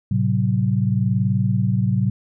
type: chord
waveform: sine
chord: F# diminished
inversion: first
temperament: equal with one note detuned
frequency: 110 / 130.81 / 188.56 Hz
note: A2 / C3 / F#3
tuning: 0 / 0 / +33 cents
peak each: -20 / -21 / -21 dBFS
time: 0.11-2.1 s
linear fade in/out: 5 ms
effects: none